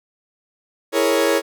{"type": "chord", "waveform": "40% pulse", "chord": "A# half-diminished seventh", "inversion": "second", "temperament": "equal", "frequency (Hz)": [329.6, 415.3, 466.2, 554.4], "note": ["E4", "G#4", "A#4", "C#5"], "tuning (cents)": [0, 0, 0, 0], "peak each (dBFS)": [-21, -21, -20, -19], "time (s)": [0.92, 1.42], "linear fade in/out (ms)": 50, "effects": []}